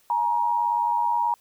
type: tone pair together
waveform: sine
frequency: 847 / 945.5 Hz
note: G#5 / A#5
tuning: +34 / +24 cents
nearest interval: major second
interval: 190 cents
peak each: -27 / -21 dBFS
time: 0.1-1.34 s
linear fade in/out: 2 ms
effects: white hiss -61 dBFS RMS until 1.4 s